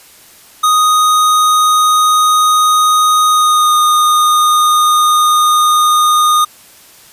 square tone with pitch glide, 1244.5 to 1228.1 Hz, D#6 to D#6, 0 to -23 cents, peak -8 dBFS, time 0.63-6.45 s, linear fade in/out 10 ms, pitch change -23 cents, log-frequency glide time 3.29-3.75 s, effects white hiss -41 dBFS RMS until 7.12 s + resampled to 32000 Hz

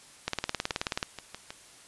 two click trains, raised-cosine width 0.2 ms, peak -21 / -11 dBFS, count 6 / 15, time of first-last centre 0.71-1.505 / 0.28-1.029 s, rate 6.29 / 18.7 Hz, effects white hiss -53 dBFS RMS until 1.87 s + resampled to 24000 Hz

